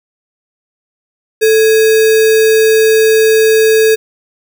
sine tone with sample-and-hold, 440 Hz, A4, in tune, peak -5 dBFS, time 1.41-3.96 s, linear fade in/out 20 ms, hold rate 2100 Hz, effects none

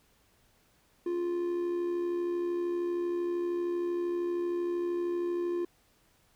triangle tone with amplitude modulation, 349.2 Hz, F4, in tune, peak -25 dBFS, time 1.06-5.65 s, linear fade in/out 5 ms, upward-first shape sine, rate 72.9 Hz, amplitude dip 40%, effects pink hiss -67 dBFS RMS until 6.35 s

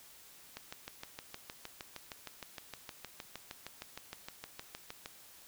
click train, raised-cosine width 0.2 ms, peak -25 dBFS, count 30, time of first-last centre 0.57-5.059 s, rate 6.46 Hz, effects white hiss -57 dBFS RMS until 5.47 s

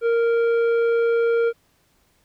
triangle tone with tanh clipping, 464.5 Hz, A#4, 6 cents flat, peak -18 dBFS, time 0.01-1.53 s, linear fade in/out 50 ms, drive 13 dB, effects pink hiss -63 dBFS RMS until 2.24 s

